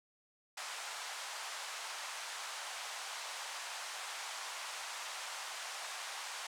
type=band-pass noise; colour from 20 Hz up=pink; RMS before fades=-44 dBFS; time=0.57-6.47 s; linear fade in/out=5 ms; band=750 to 9100 Hz; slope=24 dB/octave; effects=none